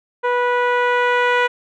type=tone with low-pass filter sweep; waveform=10% pulse; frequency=489.9 Hz; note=B4; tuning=14 cents flat; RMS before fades=-17 dBFS; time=0.23-1.48 s; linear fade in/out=20 ms; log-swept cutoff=1100 to 2200 Hz; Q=0.8; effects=none